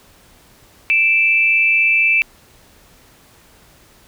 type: tone pair together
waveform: sine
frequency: 2349 / 2633 Hz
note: D7 / E7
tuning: 0 / -3 cents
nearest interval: major second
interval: 197 cents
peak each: -14 dBFS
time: 0.9-2.22 s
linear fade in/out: 0 ms
effects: pink hiss -49 dBFS RMS until 4.07 s